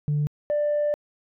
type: tone pair in turn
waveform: sine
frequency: 147.7 / 590.8 Hz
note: D3 / D5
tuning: +10 / +10 cents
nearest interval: 2 octaves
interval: 2400 cents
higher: second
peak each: -19 dBFS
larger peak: neither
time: 0.08-0.27 / 0.5-0.94 s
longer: second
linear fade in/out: 0 ms
effects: tanh soft clip ceiling -18 dBFS